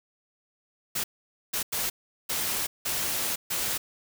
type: noise bursts at uneven times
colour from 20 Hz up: white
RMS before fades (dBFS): -29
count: 6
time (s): 0.95-1.04 / 1.53-1.63 / 1.72-1.9 / 2.29-2.67 / 2.85-3.36 / 3.5-3.78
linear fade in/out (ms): 10
effects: none